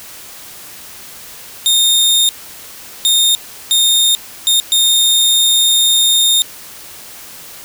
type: tone bursts at uneven times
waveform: sawtooth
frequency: 3664 Hz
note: A#7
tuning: 31 cents flat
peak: -6 dBFS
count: 5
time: 1.66-2.29 / 3.05-3.35 / 3.71-4.15 / 4.47-4.6 / 4.72-6.42 s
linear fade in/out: 0 ms
effects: white hiss -34 dBFS RMS until 7.64 s